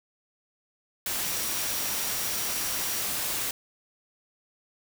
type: tone in noise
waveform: sine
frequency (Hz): 5690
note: F8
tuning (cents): +31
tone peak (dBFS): -39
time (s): 1.24-3.02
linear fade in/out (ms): 2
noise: white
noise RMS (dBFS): -30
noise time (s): 1.06-3.51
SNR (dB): -12
effects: none